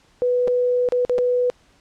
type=tone with dropouts; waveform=sine; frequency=493.9 Hz; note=B4; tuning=in tune; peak=-16 dBFS; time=0.22-1.5 s; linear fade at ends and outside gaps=0 ms; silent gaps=0.475-0.48 / 0.888-0.922 / 1.05-1.096 / 1.182-1.187 s; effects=pink hiss -57 dBFS RMS until 1.8 s + low-pass 7000 Hz 12 dB/octave